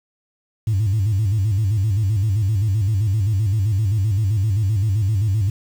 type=tone with vibrato; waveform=sine; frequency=102.6 Hz; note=G#2; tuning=21 cents flat; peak=-14 dBFS; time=0.67-5.5 s; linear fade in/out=5 ms; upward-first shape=square; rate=7.7 Hz; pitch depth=120 cents each way; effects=tanh soft clip ceiling -13 dBFS + 7-bit